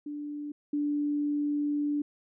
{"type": "tone pair in turn", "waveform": "sine", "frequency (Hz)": [293.7, 292.5], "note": ["D4", "D4"], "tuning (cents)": [0, -7], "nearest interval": "unison", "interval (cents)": 7, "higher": "first", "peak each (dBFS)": [-34, -26], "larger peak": "second", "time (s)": [[0.06, 0.52], [0.73, 2.02]], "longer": "second", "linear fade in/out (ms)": 5, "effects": []}